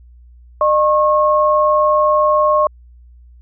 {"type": "tone pair together", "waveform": "sine", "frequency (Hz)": [606, 1086.7], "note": ["D#5", "C#6"], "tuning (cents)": [-46, -35], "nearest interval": "minor seventh", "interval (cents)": 1011, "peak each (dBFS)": -13, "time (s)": [0.61, 2.67], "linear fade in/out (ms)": 2, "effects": ["added 60 Hz sine -40 dBFS peak until 3.41 s"]}